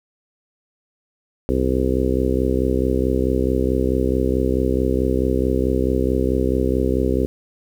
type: harmonic tone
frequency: 64.6 Hz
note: C2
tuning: 21 cents flat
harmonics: 1 / 2 / 3 / 4 / 5 / 6 / 7 / 8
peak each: -22 / -27 / -28 / -23 / -26 / -23 / -25 / -28 dBFS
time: 1.49-7.26 s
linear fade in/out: 0 ms
effects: 8-bit